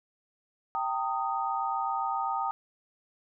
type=chord; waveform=sine; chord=Eb major; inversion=first; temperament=equal with one note detuned; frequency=784 / 911.6 / 1244.5 Hz; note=G5 / Bb5 / Eb6; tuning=0 / -39 / 0 cents; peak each=-32 dBFS; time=0.75-2.51 s; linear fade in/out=0 ms; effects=none